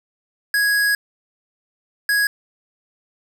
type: tone pair in turn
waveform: square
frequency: 1661.2 / 1661.2 Hz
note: G#6 / G#6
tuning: 0 / 0 cents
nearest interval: unison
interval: 0 cents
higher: neither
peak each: -16 dBFS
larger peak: neither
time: 0.54-0.95 / 2.09-2.27 s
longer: first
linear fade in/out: 2 ms
effects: 8-bit